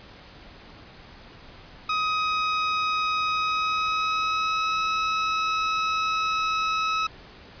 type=tone with pitch glide; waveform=sawtooth; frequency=1260 to 1289.5 Hz; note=D#6 to E6; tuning=+21 to -39 cents; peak=-19 dBFS; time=1.89-7.07 s; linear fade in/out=5 ms; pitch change=+40 cents; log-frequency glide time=3.25-4.8 s; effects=pink hiss -47 dBFS RMS until 7.6 s + resampled to 11025 Hz